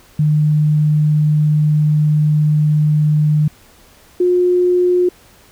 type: tone pair in turn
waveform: sine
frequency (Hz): 151.4 / 358.6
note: D#3 / F4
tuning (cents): -47 / +46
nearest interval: octave + minor third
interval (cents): 1493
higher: second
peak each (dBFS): -10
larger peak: neither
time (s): 0.19-3.48 / 4.2-5.09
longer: first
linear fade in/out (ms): 5
effects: pink hiss -47 dBFS RMS until 5.51 s